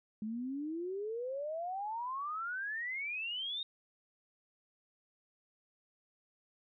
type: exponential sweep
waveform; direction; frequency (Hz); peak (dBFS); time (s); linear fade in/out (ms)
sine; up; 209.5 to 3740; -36; 0.22-3.63; 2
effects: none